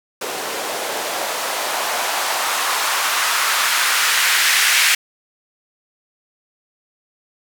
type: noise with band-pass filter sweep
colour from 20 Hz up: blue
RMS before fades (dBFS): -19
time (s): 0.21-4.95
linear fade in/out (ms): 5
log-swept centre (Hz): 440 to 2000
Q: 1.5
effects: none